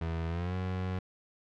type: tone with pitch glide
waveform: 30% pulse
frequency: 82.41 to 92.5 Hz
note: E2 to F#2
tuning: 0 to 0 cents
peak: -29 dBFS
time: 0.01-0.99 s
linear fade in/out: 5 ms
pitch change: +200 cents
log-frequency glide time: 0.28-0.55 s
effects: low-pass 3000 Hz 12 dB/octave